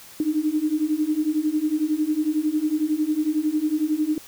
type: beating tone pair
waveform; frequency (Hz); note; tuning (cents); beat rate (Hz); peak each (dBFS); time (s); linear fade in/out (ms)
sine; 300 / 311; D4 / D#4; +37 / -1; 11; -24 / -22; 0.2-4.18; 2
effects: white hiss -45 dBFS RMS until 4.27 s

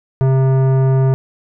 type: tone with tanh clipping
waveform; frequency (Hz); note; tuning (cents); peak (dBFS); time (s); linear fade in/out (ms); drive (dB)
sine; 132.7; C3; +25; -12; 0.21-1.14; 0; 15
effects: none

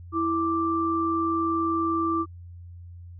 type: tone pair together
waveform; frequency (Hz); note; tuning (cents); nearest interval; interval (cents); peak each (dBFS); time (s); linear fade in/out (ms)
sine; 329.6 / 1174.6; E4 / D6; 0 / 0; octave + minor seventh; 2200; -25; 0.12-2.26; 50
effects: added 87 Hz sine -40 dBFS peak until 3.19 s

